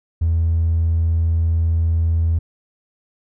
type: tone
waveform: triangle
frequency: 82.41 Hz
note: E2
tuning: in tune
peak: -11 dBFS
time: 0.21-2.39 s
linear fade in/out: 10 ms
effects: tanh soft clip ceiling -11 dBFS